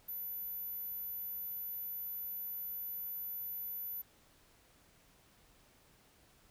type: tone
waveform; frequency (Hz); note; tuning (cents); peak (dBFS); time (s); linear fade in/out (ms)
sine; 14000; A9; -10; -39; 0.08-4.02; 10
effects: pink hiss -66 dBFS RMS until 6.5 s